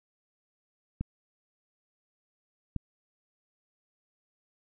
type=clicks; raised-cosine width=5 ms; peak=-19 dBFS; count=2; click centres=1.01 / 2.763 s; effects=none